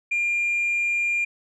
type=tone; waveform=sine; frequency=2400 Hz; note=D7; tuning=37 cents sharp; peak=-19 dBFS; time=0.11-1.25 s; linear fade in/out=10 ms; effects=tanh soft clip ceiling -18 dBFS